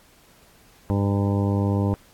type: harmonic tone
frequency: 100 Hz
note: G2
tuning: 35 cents sharp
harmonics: 1 / 2 / 3 / 4 / 5 / 6 / 8 / 9 / 10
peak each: -21 / -25 / -28 / -32 / -32 / -36 / -37 / -37 / -40 dBFS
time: 0.9-1.94 s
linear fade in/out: 0 ms
effects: pink hiss -55 dBFS RMS until 2.13 s + AAC 64 kbps